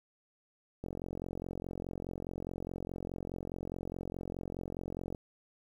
click train, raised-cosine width 2 ms, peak -26 dBFS, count 194, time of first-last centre 0.84-5.148 s, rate 44.8 Hz, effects 10-bit

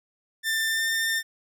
sawtooth tone with pitch glide, 1786 to 1803.6 Hz, A6 to A6, +25 to +42 cents, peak -20 dBFS, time 0.43-1.23 s, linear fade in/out 50 ms, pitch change +17 cents, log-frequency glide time 0.67-0.89 s, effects none

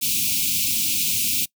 white band-stop noise, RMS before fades -22 dBFS, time 0.01-1.46 s, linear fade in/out 20 ms, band 310 to 2300 Hz, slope 96 dB/octave, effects noise-tail reverb RT60 0.1 s tail -23 dB re dry + high-pass 80 Hz 12 dB/octave

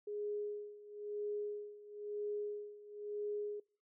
sine tone with tremolo, 415.3 Hz, G#4, in tune, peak -36 dBFS, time 0.07-3.6 s, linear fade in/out 5 ms, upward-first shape sine, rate 1 Hz, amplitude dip 85%, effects noise-tail reverb RT60 0.5 s tail -25 dB re dry

